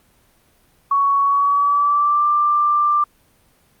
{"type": "tone with pitch glide", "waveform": "sine", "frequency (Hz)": [1117, 1183.4], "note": ["C#6", "D6"], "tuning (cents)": [13, 13], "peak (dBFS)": -13, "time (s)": [0.91, 3.04], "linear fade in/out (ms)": 5, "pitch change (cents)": 100, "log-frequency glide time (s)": [1.23, 2.27], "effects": ["pink hiss -57 dBFS RMS until 3.8 s", "Opus 32 kbps"]}